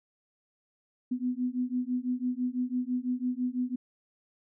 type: beating tone pair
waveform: sine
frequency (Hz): 246.9 / 252.9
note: B3 / B3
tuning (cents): 0 / +41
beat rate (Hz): 6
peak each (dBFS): -31 / -31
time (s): 1.11-3.76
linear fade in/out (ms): 10
effects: none